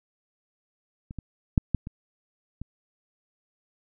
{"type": "clicks", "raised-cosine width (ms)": 5, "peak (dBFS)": [-26, -22, -6, -10, -23, -23], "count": 6, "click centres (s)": [1.109, 1.187, 1.578, 1.747, 1.871, 2.616], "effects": []}